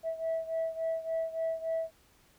sine beating tone pair, 651 / 654.5 Hz, E5 / E5, -22 / -13 cents, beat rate 3.5 Hz, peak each -31 / -34 dBFS, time 0.03-1.91 s, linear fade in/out 50 ms, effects tanh soft clip ceiling -26 dBFS + pink hiss -64 dBFS RMS until 2.38 s

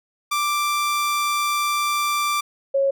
sawtooth / sine tone pair in turn, 1177 / 548.6 Hz, D6 / C#5, +3 / -18 cents, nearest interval octave + minor second, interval 1321 cents, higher first, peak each -16 dBFS, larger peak neither, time 0.31-2.41 / 2.74-2.91 s, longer first, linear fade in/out 10 ms, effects none

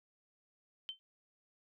sine tone with exponential decay, 3093 Hz, G7, 24 cents flat, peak -35 dBFS, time 0.89-0.99 s, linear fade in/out 0 ms, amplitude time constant 21 ms, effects none

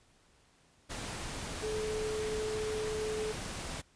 sine tone in noise, 431.3 Hz, A4, 35 cents flat, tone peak -33 dBFS, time 1.62-3.33 s, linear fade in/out 20 ms, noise pink, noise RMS -40 dBFS, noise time 0.89-3.82 s, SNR +4 dB, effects pink hiss -66 dBFS RMS until 3.95 s + resampled to 22050 Hz

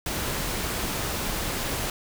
pink noise, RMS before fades -29 dBFS, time 0.06-1.9 s, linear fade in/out 2 ms, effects none

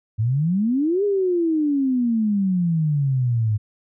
sine exponential two-way sweep, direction up then down, 103.83 to 415.3 to 103.83 Hz, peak -17 dBFS, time 0.18-3.58 s, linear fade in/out 20 ms, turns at 1.04 s, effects none

